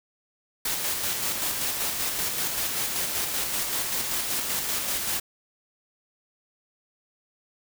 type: noise with tremolo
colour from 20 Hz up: white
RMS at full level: -27 dBFS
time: 0.65-5.2 s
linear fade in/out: 5 ms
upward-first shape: square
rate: 5.2 Hz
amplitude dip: 30%
effects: none